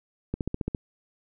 click train, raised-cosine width 3 ms, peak -15 dBFS, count 7, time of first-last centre 0.34-0.748 s, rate 14.7 Hz, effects none

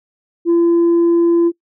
sine tone, 340 Hz, F4, 46 cents flat, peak -7 dBFS, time 0.45-1.52 s, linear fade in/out 50 ms, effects noise-tail reverb RT60 0.1 s tail -23 dB re dry + tanh soft clip ceiling -8 dBFS

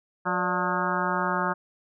harmonic tone with a mistuned harmonic, 180.1 Hz, F#3, 46 cents flat, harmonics 1 / 2 / 3 / 4 / 5 / 6 / 7 / 8 / 9, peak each -32 / -34 / -34 / -35 / -30 / -32 / -30 / -32 / -35 dBFS, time 0.25-1.54 s, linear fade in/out 20 ms, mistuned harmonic 3, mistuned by +110 cents, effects none

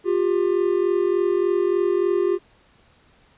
triangle tone pair together, 354.6 / 398 Hz, F4 / G4, +26 / +26 cents, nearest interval major second, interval 200 cents, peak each -18 / -19 dBFS, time 0.04-2.39 s, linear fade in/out 50 ms, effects pink hiss -57 dBFS RMS until 3.37 s + resampled to 8000 Hz

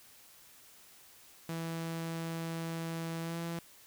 sawtooth tone with pitch glide, 164.81 to 168.08 Hz, E3 to E3, 0 to +34 cents, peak -32 dBFS, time 1.49-3.59 s, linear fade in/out 2 ms, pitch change +34 cents, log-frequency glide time 3.21-3.38 s, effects white hiss -58 dBFS RMS until 3.86 s

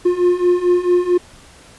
triangle beating tone pair, 352.7 / 357.2 Hz, F4 / F4, +17 / +39 cents, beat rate 4.5 Hz, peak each -15 / -12 dBFS, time 0.05-1.18 s, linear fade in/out 10 ms, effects pink hiss -44 dBFS RMS until 1.78 s + resampled to 24000 Hz

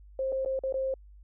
sine tone with dropouts, 530 Hz, C5, 22 cents sharp, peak -27 dBFS, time 0.19-0.94 s, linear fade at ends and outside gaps 2 ms, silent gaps 0.321-0.325 / 0.449-0.459 / 0.591-0.636 / 0.725-0.741 s, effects added 50 Hz sine -49 dBFS peak until 1.23 s

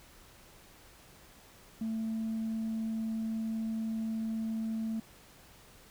sine tone, 222.6 Hz, A3, 20 cents sharp, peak -30 dBFS, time 1.81-5 s, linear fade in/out 5 ms, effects tanh soft clip ceiling -29 dBFS + pink hiss -57 dBFS RMS until 5.9 s

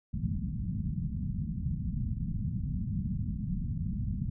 white low-pass noise, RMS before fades -33 dBFS, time 0.13-4.3 s, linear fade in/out 10 ms, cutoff 210 Hz, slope 48 dB/octave, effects none

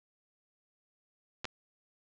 clicks, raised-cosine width 0.2 ms, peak -18 / -19 dBFS, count 2, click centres 1.445 / 1.453 s, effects low-pass 6000 Hz 12 dB/octave

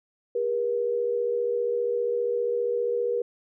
sine tone pair together, 403.8 / 478.8 Hz, G#4 / A#4, -49 / +46 cents, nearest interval minor third, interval 295 cents, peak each -30 / -24 dBFS, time 0.35-3.22 s, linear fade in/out 5 ms, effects none

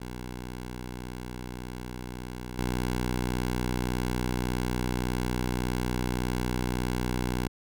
10% pulse tone with level steps, 61.74 Hz, B1, in tune, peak -28 / -19 dBFS, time 0-7.48 s, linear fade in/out 10 ms, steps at 2.58 s, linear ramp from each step 5 ms, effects none

